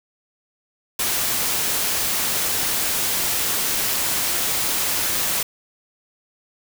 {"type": "noise", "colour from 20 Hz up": "white", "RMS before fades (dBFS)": -22, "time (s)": [0.99, 5.43], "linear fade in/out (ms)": 5, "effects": []}